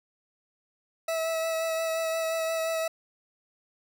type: tone with vibrato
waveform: 40% pulse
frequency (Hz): 650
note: E5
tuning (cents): -24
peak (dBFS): -26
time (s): 1.08-2.88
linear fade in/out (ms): 5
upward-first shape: sine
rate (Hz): 5.7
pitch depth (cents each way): 15
effects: none

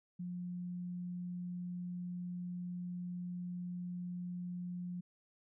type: tone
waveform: sine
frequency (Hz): 177.8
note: F3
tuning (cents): +31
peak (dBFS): -39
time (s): 0.19-5.01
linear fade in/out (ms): 10
effects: none

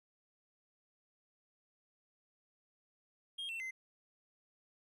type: tone with pitch steps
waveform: triangle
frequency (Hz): 3236 / 2693 / 2065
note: G#7 / E7 / C7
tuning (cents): -46 / +36 / -23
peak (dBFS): -38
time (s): 3.38-3.71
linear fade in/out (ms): 10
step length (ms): 110
effects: none

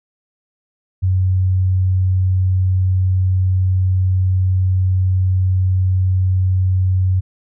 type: tone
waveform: sine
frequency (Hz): 93.1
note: F#2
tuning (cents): +11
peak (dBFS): -12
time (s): 1.02-7.21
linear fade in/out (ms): 20
effects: none

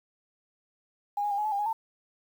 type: tone with pitch steps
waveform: sine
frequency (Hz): 817 / 828 / 803 / 841 / 860 / 802 / 832 / 896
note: G#5 / G#5 / G5 / G#5 / A5 / G5 / G#5 / A5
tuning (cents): -29 / -5 / +41 / +22 / -40 / +39 / +3 / +31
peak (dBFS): -26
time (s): 1.17-1.73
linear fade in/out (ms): 5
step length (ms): 70
effects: 9-bit

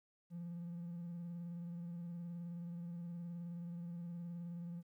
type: tone with vibrato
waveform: triangle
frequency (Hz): 171.9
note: F3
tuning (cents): -27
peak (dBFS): -40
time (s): 0.3-4.83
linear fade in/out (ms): 50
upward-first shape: sine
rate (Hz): 19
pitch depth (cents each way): 30
effects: tanh soft clip ceiling -38 dBFS + 13-bit

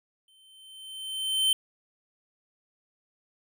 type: tone with exponential growth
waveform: square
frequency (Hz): 3092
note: G7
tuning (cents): -24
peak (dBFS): -20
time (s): 0.28-1.53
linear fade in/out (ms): 2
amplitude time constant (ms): 270
effects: none

